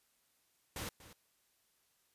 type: noise with echo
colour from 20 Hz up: pink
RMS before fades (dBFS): -42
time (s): 0.76-0.89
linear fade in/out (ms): 2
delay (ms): 240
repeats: 1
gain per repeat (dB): -15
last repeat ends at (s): 1.13
effects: white hiss -75 dBFS RMS until 2.14 s + resampled to 32000 Hz